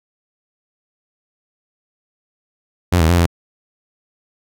sawtooth tone with pitch steps, 88.7 / 80.2 / 87.5 / 85.1 Hz, F2 / E2 / F2 / F2, +27 / -47 / +4 / -44 cents, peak -7 dBFS, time 2.92-3.264 s, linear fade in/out 10 ms, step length 86 ms, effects none

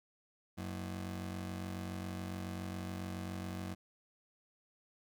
30% pulse ring-modulated tone, 138.59 Hz, C#3, in tune, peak -34 dBFS, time 0.57-3.75 s, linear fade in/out 20 ms, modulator 45.7 Hz, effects none

